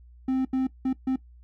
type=tone bursts at uneven times; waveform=triangle; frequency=261.6 Hz; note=C4; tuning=in tune; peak=-20 dBFS; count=4; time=0.28-0.45 / 0.53-0.67 / 0.85-0.93 / 1.07-1.16 s; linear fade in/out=5 ms; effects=noise-tail reverb RT60 0.1 s tail -18 dB re dry + added 60 Hz sine -48 dBFS peak until 1.43 s